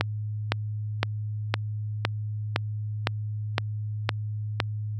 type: click train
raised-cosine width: 0.3 ms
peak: -5 dBFS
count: 10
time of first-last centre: 0.01-4.602 s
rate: 1.96 Hz
effects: added 106 Hz sine -28 dBFS peak until 4.99 s + high-pass 60 Hz 12 dB/octave